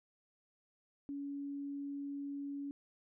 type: tone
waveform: sine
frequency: 282.1 Hz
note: C#4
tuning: 30 cents sharp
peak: -39 dBFS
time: 1.09-2.71 s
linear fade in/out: 0 ms
effects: none